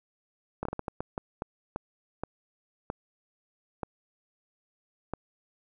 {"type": "slowing click train", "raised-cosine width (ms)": 1, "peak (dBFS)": -18, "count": 14, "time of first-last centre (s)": [0.63, 5.136], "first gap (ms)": 23, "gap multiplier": 1.4, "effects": []}